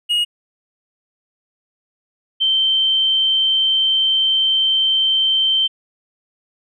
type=tone pair in turn; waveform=triangle / sine; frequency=2877 / 3115 Hz; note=F#7 / G7; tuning=-49 / -12 cents; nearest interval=minor second; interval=137 cents; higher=second; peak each=-13 dBFS; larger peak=neither; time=0.09-0.25 / 2.4-5.68 s; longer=second; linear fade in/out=20 ms; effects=none